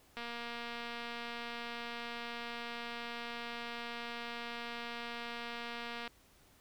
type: click train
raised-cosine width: 0.3 ms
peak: -27 dBFS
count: 1395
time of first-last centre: 0.17-6.077 s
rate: 236 Hz
effects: pink hiss -65 dBFS RMS until 6.6 s